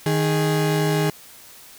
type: tone pair together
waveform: 35% pulse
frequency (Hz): 155.56 / 415.3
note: D#3 / G#4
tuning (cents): 0 / 0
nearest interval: octave + perfect fourth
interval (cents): 1700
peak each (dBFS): -18 / -21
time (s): 0.06-1.1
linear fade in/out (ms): 2
effects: white hiss -45 dBFS RMS until 1.78 s